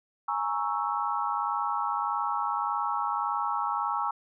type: chord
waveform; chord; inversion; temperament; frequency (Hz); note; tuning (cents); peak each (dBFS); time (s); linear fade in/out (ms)
sine; A# half-diminished seventh; third; equal; 830.6 / 932.3 / 1108.7 / 1318.5; G#5 / A#5 / C#6 / E6; 0 / 0 / 0 / 0; -32; 0.28-4.11; 5
effects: none